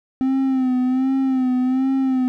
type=tone with vibrato; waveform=triangle; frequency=259.8 Hz; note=C4; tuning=12 cents flat; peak=-14 dBFS; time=0.21-2.28 s; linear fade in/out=0 ms; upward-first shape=sine; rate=1.3 Hz; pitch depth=52 cents each way; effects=none